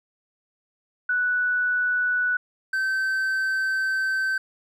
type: tone pair in turn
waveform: sine / triangle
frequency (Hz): 1480 / 1545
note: F#6 / G6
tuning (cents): 0 / -26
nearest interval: minor second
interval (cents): 74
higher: second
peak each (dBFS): -20 / -20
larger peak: neither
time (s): 1.09-2.37 / 2.73-4.38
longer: second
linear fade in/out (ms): 5
effects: none